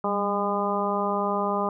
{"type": "harmonic tone with a mistuned harmonic", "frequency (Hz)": 203.3, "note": "G#3", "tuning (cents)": -37, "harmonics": [1, 2, 3, 4, 5, 6], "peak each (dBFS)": [-30, -30, -30, -30, -30, -30], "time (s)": [0.04, 1.69], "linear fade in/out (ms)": 2, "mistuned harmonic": 1, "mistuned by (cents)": -48, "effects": []}